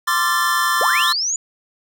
square chord, D minor seventh, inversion third, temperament equal with one note detuned, 1046.5 / 1174.7 / 1366.6 / 1760 Hz, C6 / D6 / F6 / A6, 0 / 0 / -38 / 0 cents, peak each -22 / -22 / -25 / -21 dBFS, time 0.07-1.13 s, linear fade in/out 10 ms
sine linear sweep, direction up, 412.2 to 7040 Hz, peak -18 dBFS, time 0.81-1.36 s, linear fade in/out 2 ms
effects none

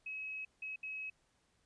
sine tone bursts at uneven times, 2561 Hz, D#7, 49 cents sharp, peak -40 dBFS, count 3, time 0.06-0.45 / 0.62-0.76 / 0.83-1.1 s, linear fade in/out 5 ms, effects pink hiss -75 dBFS RMS until 1.65 s + resampled to 22050 Hz

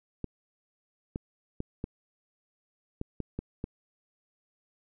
clicks, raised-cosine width 3 ms, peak -20 dBFS, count 8, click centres 0.243 / 1.159 / 1.604 / 1.841 / 3.014 / 3.203 / 3.39 / 3.641 s, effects none

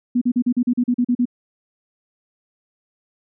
sine tone bursts, 244.7 Hz, B3, 16 cents flat, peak -14 dBFS, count 11, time 0.15-1.255 s, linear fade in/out 10 ms, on 65 ms, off 39 ms, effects none

